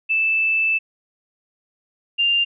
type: tone pair in turn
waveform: sine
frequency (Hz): 2637 / 2794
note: E7 / F7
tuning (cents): 0 / 0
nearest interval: minor second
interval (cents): 100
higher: second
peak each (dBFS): -16 / -15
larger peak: second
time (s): 0.09-0.79 / 2.18-2.45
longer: first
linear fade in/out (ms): 20
effects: none